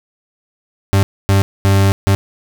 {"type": "tone bursts at uneven times", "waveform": "40% pulse", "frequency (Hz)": 98, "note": "G2", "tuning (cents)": 0, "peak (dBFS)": -8, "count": 4, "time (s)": [[0.93, 1.03], [1.29, 1.42], [1.65, 1.92], [2.07, 2.15]], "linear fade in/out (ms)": 0, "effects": []}